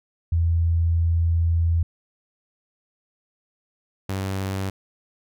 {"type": "tone pair in turn", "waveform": ["sine", "sawtooth"], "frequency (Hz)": [83.6, 96.33], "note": ["E2", "G2"], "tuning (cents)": [25, -30], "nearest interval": "major second", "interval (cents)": 245, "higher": "second", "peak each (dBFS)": [-17, -21], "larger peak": "first", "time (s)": [[0.32, 1.83], [4.09, 4.7]], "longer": "first", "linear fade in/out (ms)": 5, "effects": []}